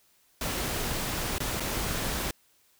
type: noise with dropouts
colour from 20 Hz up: pink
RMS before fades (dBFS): -31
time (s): 0.41-2.31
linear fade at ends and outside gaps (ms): 2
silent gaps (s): 1.383-1.403 / 1.599-1.604
effects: white hiss -65 dBFS RMS until 2.79 s